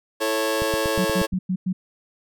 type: chord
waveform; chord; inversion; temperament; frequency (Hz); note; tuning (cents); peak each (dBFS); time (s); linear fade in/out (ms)
sawtooth; A major; second; just; 330 / 440 / 550; E4 / A4 / C#5; +2 / 0 / -14; -24 / -22 / -20; 0.2-1.27; 20
type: click train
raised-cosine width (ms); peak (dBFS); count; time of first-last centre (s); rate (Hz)
5; -17; 7; 0.62-1.335; 8.39
type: tone bursts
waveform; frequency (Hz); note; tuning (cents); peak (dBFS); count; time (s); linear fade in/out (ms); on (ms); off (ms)
sine; 185; F#3; 0; -20; 5; 0.98-1.73; 10; 70; 100
effects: none